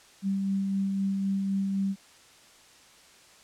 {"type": "tone with tremolo", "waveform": "sine", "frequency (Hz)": 195.2, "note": "G3", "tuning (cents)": -7, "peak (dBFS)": -24, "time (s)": [0.22, 1.96], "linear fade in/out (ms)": 50, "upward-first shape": "sine", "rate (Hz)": 3.9, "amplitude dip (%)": 25, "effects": ["white hiss -55 dBFS RMS until 3.43 s", "low-pass 8000 Hz 12 dB/octave"]}